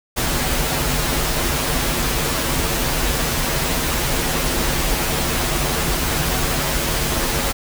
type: noise with comb filter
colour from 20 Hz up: pink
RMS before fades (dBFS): -20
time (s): 0.16-7.53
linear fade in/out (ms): 20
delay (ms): 10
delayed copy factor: -0.65
effects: none